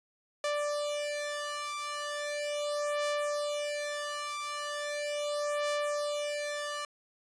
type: beating tone pair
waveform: sawtooth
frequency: 587.3 / 587.68 Hz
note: D5 / D5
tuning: 0 / +1 cents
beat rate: 0.38 Hz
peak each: -31 dBFS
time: 0.44-6.85 s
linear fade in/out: 2 ms
effects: resampled to 22050 Hz